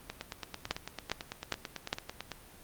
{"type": "two click trains", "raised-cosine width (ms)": 0.2, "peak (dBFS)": [-20, -12], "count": [21, 4], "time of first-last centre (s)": [[0.1, 2.317], [0.71, 1.93]], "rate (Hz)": [9.02, 2.46], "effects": ["pink hiss -54 dBFS RMS until 2.63 s", "Opus 32 kbps"]}